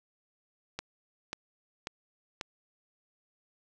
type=click train; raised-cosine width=0.2 ms; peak=-18 dBFS; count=4; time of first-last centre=0.79-2.412 s; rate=1.85 Hz; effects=none